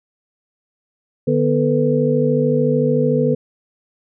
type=tone cluster; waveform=sine; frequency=148.4 / 245.8 / 443.6 / 497.1 Hz; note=D3 / B3 / A4 / B4; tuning=+18 / -8 / +14 / +11 cents; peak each=-19 dBFS; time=1.27-3.35 s; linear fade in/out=10 ms; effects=none